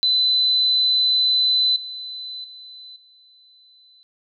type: tone with level steps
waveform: sine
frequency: 4017 Hz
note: B7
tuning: 29 cents sharp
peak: -15 / -30 / -38 / -50 dBFS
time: 0.03-4.03 s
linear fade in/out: 0 ms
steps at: 1.76 / 2.44 / 2.96 s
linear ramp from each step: 2 ms
effects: none